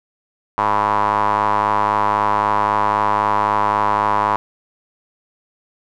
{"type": "tone with band-pass filter", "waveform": "square", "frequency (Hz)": 51.91, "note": "G#1", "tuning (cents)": 0, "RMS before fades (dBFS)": -17, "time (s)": [0.58, 4.36], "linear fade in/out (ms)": 0, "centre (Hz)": 1000, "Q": 5.7, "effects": []}